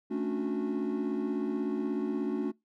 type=chord; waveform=triangle; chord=D major seventh; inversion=second; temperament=equal with one note detuned; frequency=220 / 277.2 / 293.7 / 364.5 Hz; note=A3 / C#4 / D4 / F#4; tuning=0 / 0 / 0 / -26 cents; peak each=-32 dBFS; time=0.1-2.52 s; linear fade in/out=20 ms; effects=noise-tail reverb RT60 0.2 s tail -25 dB re dry + tanh soft clip ceiling -21 dBFS